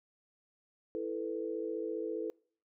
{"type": "chord", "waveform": "sine", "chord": "E suspended fourth", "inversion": "none", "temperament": "just", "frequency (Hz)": [329.6, 439.5, 494.4], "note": ["E4", "A4", "B4"], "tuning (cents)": [0, -2, 2], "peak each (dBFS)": [-39, -37, -40], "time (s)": [0.95, 2.3], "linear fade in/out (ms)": 0, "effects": ["noise-tail reverb RT60 0.5 s tail -26 dB re dry"]}